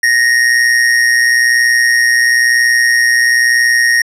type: tone with amplitude modulation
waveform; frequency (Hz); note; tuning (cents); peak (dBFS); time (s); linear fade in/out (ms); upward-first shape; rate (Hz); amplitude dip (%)
square; 1862; A#6; -2; -6; 0.03-4.02; 5; sine; 121; 55
effects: low-pass 10000 Hz 12 dB/octave